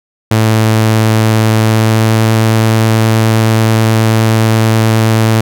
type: tone with pitch glide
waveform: sawtooth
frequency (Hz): 110.3 to 111.32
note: A2 to A2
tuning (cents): +5 to +21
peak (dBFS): -3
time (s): 0.31-5.41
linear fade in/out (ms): 5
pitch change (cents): +16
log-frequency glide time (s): 1.64-2.27
effects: none